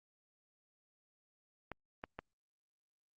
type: clicks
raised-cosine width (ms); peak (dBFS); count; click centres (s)
0.5; -27; 3; 1.717 / 2.039 / 2.19
effects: Opus 48 kbps